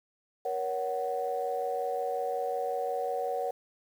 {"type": "tone cluster", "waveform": "sine", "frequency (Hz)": [474.5, 560, 745], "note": ["A#4", "C#5", "F#5"], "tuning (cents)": [31, 18, 12], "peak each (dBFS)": [-33, -34, -32], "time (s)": [0.45, 3.51], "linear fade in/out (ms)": 5, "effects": ["tanh soft clip ceiling -20 dBFS", "9-bit"]}